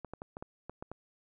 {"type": "clicks", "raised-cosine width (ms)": 1, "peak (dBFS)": -27, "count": 8, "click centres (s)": [0.047, 0.136, 0.219, 0.369, 0.425, 0.696, 0.825, 0.916], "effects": []}